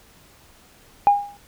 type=tone with exponential decay; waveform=sine; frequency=813 Hz; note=G#5; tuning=37 cents flat; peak=-7 dBFS; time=1.07-1.37 s; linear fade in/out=0 ms; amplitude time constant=64 ms; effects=tanh soft clip ceiling -5 dBFS + pink hiss -52 dBFS RMS until 1.47 s